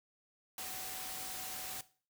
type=tone in noise; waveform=sine; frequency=753 Hz; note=F#5; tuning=30 cents sharp; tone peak=-52 dBFS; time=0.58-1.81 s; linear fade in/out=2 ms; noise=white; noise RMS=-43 dBFS; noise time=0.58-1.81 s; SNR=-12 dB; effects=noise-tail reverb RT60 0.4 s tail -17 dB re dry